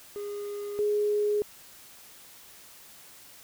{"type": "tone pair in turn", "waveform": ["triangle", "sine"], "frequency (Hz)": [409.5, 416.7], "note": ["G#4", "G#4"], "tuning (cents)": [-24, 6], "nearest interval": "unison", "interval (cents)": 30, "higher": "second", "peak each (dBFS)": [-31, -23], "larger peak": "second", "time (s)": [[0.16, 0.79], [0.79, 1.42]], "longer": "neither", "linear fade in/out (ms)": 0, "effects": ["white hiss -51 dBFS RMS until 3.43 s"]}